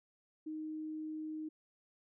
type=tone; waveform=sine; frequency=311.1 Hz; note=D#4; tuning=in tune; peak=-39 dBFS; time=0.46-1.49 s; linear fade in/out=10 ms; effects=none